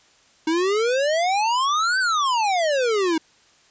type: exponential two-way sweep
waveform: square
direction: up then down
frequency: 311.1 to 1568 to 311.1 Hz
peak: -19 dBFS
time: 0.47-3.18 s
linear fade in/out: 5 ms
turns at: 1.99 s
effects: white hiss -56 dBFS RMS until 3.7 s + resampled to 16000 Hz